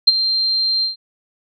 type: tone with ADSR envelope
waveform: sine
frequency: 4164 Hz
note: C8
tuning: 9 cents flat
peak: -3 dBFS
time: 0.07-0.96 s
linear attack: 10 ms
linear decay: 27 ms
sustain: -12 dB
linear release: 130 ms
effects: none